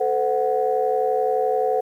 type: chord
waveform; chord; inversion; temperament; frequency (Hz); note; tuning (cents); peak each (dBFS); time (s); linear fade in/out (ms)
sine; F# diminished; first; equal with one note detuned; 440 / 511.6 / 740; A4 / C5 / F#5; 0 / -39 / 0; -22; 0-1.81; 10
effects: tanh soft clip ceiling -9 dBFS + 9-bit